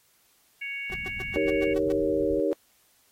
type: harmonic tone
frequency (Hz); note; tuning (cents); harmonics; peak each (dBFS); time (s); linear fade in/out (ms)
556; C#5; +5; 3 / 4 / 5; -44 / -32 / -40; 0.61-1.74; 10
type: low-pass noise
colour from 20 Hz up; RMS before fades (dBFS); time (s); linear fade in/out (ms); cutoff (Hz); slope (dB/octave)
pink; -41; 0.9-2.4; 0; 230; 48
type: tone bursts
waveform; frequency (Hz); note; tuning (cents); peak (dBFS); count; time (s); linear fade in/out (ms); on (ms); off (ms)
sawtooth; 377.2; F#4; +33; -32; 8; 0.92-1.92; 0; 20; 120
type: chord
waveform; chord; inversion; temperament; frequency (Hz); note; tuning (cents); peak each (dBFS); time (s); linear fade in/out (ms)
sine; Eb dominant seventh; none; equal; 311.1 / 392 / 466.2 / 554.4; Eb4 / G4 / Bb4 / Db5; 0 / 0 / 0 / 0; -28; 1.36-2.53; 0
effects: white hiss -64 dBFS RMS until 3.11 s + AAC 48 kbps